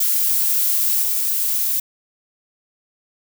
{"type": "noise with level steps", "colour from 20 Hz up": "violet", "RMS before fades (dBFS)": [-18, -20], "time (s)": [0, 1.8], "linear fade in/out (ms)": 5, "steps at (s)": 1.02, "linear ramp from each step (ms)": 5, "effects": []}